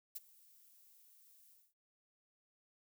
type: noise with ADSR envelope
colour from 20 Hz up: violet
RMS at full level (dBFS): -42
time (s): 0.15-1.74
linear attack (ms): 12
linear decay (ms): 25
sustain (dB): -23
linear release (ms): 220
effects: noise-tail reverb RT60 0.2 s tail -25 dB re dry